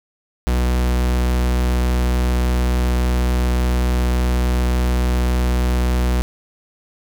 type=tone; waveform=45% pulse; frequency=61.74 Hz; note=B1; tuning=in tune; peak=-15 dBFS; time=0.47-6.22 s; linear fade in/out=0 ms; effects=none